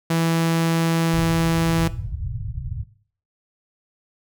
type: tone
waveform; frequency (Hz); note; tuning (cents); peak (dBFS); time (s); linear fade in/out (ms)
sawtooth; 165; E3; +2; -14; 0.1-1.88; 5
type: low-pass noise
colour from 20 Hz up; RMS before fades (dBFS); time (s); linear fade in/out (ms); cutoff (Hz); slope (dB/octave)
white; -29; 1.13-2.84; 10; 130; 48
effects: noise-tail reverb RT60 0.5 s tail -17 dB re dry